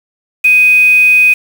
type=tone with quantisation; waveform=sine; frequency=2500 Hz; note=D#7; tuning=8 cents sharp; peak=-4 dBFS; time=0.44-1.34 s; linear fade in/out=10 ms; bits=4; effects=none